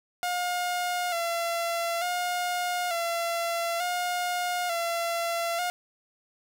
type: tone with vibrato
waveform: sawtooth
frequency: 696 Hz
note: F5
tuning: 6 cents flat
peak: -23 dBFS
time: 0.23-5.7 s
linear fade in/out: 0 ms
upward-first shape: square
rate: 0.56 Hz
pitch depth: 44 cents each way
effects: none